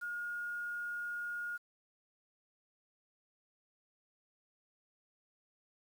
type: tone with quantisation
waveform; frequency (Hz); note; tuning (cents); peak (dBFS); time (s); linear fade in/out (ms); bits
sine; 1429; F6; +39; -37; 0.01-1.58; 20; 10
effects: none